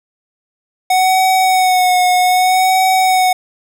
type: tone with vibrato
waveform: square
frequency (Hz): 740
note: F#5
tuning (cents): 0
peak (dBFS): -10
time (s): 0.9-3.33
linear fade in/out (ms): 5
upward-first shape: sine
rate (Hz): 0.64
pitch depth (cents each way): 31
effects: none